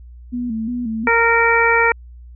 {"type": "tone with vibrato", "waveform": "sine", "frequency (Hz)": 233.1, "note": "A#3", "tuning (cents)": 0, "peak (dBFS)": -20, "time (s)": [0.32, 1.09], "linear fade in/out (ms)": 20, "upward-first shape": "square", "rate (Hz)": 2.8, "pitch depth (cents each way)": 82}
{"type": "harmonic tone", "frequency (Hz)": 462.6, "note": "A#4", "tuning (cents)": -13, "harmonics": [1, 2, 3, 4, 5], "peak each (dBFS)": [-18, -18, -18, -18, -18], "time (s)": [1.07, 1.92], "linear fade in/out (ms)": 2}
{"effects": ["added 60 Hz sine -36 dBFS peak until 2.35 s"]}